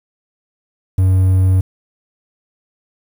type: tone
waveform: triangle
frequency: 93.6 Hz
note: F#2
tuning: 20 cents sharp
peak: -7 dBFS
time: 0.98-1.61 s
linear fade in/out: 5 ms
effects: 7-bit